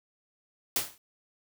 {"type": "noise with exponential decay", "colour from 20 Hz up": "white", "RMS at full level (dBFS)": -24, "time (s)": [0.76, 0.98], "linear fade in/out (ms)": 2, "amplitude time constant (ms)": 47, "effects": []}